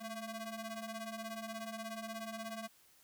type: ring-modulated tone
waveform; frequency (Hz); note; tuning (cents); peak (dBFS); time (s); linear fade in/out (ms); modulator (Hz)
sawtooth; 449.4; A4; +37; -35; 0-2.68; 20; 233
effects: white hiss -66 dBFS RMS until 3.03 s